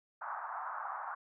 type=band-pass noise; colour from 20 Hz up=white; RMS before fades=-41 dBFS; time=0.21-1.15 s; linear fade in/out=10 ms; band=740 to 1400 Hz; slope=48 dB/octave; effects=none

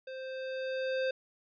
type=tone with level ramp; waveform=square; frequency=523 Hz; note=C5; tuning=1 cent flat; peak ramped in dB=-41 to -29 dBFS; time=0.07-1.11 s; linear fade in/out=5 ms; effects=resampled to 11025 Hz

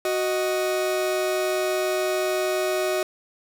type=tone pair together; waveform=40% pulse; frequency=370 / 622.9 Hz; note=F#4 / D#5; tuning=0 / +2 cents; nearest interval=major sixth; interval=902 cents; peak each=-24 dBFS; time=0.05-3.03 s; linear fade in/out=2 ms; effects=none

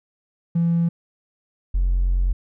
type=tone pair in turn; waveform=triangle; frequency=168.9 / 44.74 Hz; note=E3 / F1; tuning=+42 / +43 cents; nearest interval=octave + major seventh; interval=2299 cents; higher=first; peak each=-13 dBFS; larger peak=neither; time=0.55-0.89 / 1.74-2.33 s; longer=second; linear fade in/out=10 ms; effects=tanh soft clip ceiling -13 dBFS

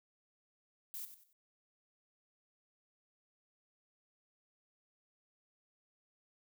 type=noise with echo; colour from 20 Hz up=violet; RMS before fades=-44 dBFS; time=0.94-1.05 s; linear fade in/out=0 ms; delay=93 ms; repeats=3; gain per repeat=-10 dB; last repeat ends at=1.329 s; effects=none

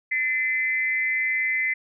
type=tone with amplitude modulation; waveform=sine; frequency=2051 Hz; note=C7; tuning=35 cents flat; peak=-18 dBFS; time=0.11-1.74 s; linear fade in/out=10 ms; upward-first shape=sine; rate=279 Hz; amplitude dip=70%; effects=none

